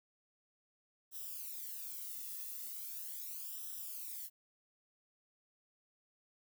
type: noise with flanger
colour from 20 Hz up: violet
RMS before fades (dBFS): -45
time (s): 1.11-4.3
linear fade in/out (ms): 50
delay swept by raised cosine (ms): 0.44 to 1.32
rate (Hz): 0.39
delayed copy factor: -0.9
effects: none